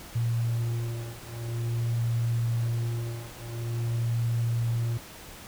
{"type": "beating tone pair", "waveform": "triangle", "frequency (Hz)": [116.54, 117.01], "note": ["A#2", "A#2"], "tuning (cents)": [0, 7], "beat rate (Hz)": 0.47, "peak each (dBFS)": [-26, -26], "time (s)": [0.15, 4.98], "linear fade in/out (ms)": 10, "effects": ["tanh soft clip ceiling -21 dBFS", "pink hiss -45 dBFS RMS until 5.47 s"]}